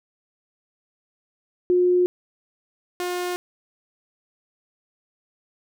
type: tone pair in turn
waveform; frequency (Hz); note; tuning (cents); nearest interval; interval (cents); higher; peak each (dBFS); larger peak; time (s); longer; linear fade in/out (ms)
sine / sawtooth; 358.9 / 357.2; F4 / F4; +47 / +39; unison; 8; first; -15 / -21; first; 1.7-2.06 / 3-3.36; neither; 0
effects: none